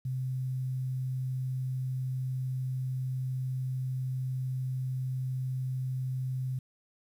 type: tone with quantisation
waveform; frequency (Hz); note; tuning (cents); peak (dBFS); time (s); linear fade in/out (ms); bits
sine; 129.5; C3; -17; -30; 0.05-6.59; 5; 10
effects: none